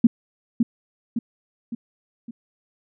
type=tone with echo; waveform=sine; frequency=233.1 Hz; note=A#3; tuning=in tune; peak=-8 dBFS; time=0.04-0.07 s; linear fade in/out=5 ms; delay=560 ms; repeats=4; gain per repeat=-6 dB; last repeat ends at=2.31 s; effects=none